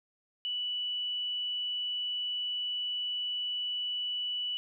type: tone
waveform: sine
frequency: 2960 Hz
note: F#7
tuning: in tune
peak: -31 dBFS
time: 0.45-4.57 s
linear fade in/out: 0 ms
effects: none